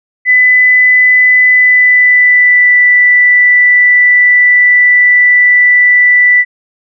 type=tone with pitch glide; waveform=sine; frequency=2002 to 1975.6 Hz; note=B6 to B6; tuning=+23 to 0 cents; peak=-3 dBFS; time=0.25-6.45 s; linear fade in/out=50 ms; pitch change=-23 cents; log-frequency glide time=1.51-2.76 s; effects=none